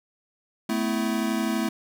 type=chord; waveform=square; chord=A suspended second; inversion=none; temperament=equal with one note detuned; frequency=220 / 252 / 329.6 Hz; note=A3 / B3 / E4; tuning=0 / +35 / 0 cents; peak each=-27 / -30 / -30 dBFS; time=0.69-1.69 s; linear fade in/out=5 ms; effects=none